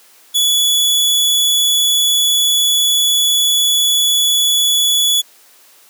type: tone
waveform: sawtooth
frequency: 3414 Hz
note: G#7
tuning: 47 cents sharp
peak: -8 dBFS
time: 0.34-5.22 s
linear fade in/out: 20 ms
effects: white hiss -47 dBFS RMS until 5.89 s + high-pass 300 Hz 12 dB/octave